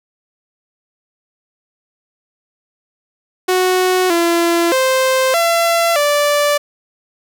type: tone with pitch steps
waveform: sawtooth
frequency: 368.6 / 339.9 / 522 / 676 / 584 Hz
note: F#4 / F4 / C5 / E5 / D5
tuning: -7 / -47 / -4 / +43 / -10 cents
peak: -8 dBFS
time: 3.48-6.58 s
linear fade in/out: 10 ms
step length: 620 ms
effects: none